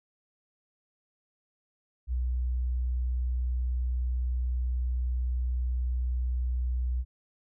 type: tone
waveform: sine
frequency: 61.9 Hz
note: B1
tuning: 5 cents sharp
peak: -26 dBFS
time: 2.07-7.05 s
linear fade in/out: 50 ms
effects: none